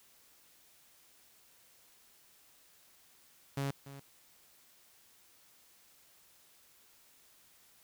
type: tone with echo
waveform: sawtooth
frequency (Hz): 138.59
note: C#3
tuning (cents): 0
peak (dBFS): -29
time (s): 3.57-3.71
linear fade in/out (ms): 5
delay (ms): 290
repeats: 1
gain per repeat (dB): -14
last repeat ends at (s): 4
effects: white hiss -64 dBFS RMS until 7.83 s